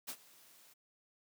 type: noise with ADSR envelope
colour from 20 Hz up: white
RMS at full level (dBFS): -41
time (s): 0.07-0.74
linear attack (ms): 20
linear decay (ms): 67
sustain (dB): -21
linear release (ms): 14
effects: high-pass 150 Hz 12 dB/octave